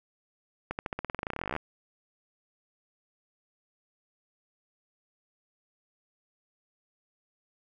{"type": "accelerating click train", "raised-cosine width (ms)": 0.5, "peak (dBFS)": -17, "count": 25, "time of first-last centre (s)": [0.71, 1.564], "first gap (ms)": 79, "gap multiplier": 0.92, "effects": []}